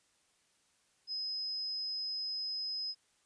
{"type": "tone", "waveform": "sine", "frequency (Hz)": 5070, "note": "D#8", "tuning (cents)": 32, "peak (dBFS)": -35, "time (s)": [1.07, 2.95], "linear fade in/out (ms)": 50, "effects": ["white hiss -72 dBFS RMS until 3.25 s", "resampled to 22050 Hz"]}